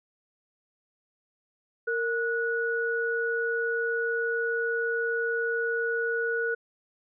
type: tone pair together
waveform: sine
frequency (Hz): 461.7 / 1465.8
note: A#4 / F#6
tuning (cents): -17 / -17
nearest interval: octave + minor sixth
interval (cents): 2000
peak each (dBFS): -28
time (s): 1.87-6.55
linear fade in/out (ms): 10
effects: none